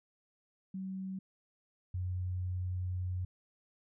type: tone pair in turn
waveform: sine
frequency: 190 / 91.08 Hz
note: F#3 / F#2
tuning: +46 / -27 cents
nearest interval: octave + minor second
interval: 1273 cents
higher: first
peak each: -37 / -33 dBFS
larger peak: second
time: 0.74-1.19 / 1.94-3.25 s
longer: second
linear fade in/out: 5 ms
effects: none